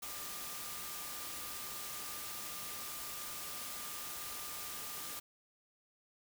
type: tone in noise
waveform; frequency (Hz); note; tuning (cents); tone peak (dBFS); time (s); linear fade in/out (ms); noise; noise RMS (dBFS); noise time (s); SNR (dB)
sine; 1200; D6; +37; -53; 0.02-5.2; 10; white; -44; 0.02-5.2; -12
effects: none